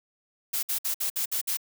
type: noise bursts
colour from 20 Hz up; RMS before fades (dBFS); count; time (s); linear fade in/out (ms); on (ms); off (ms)
blue; -28; 7; 0.53-1.572; 10; 100; 57
effects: none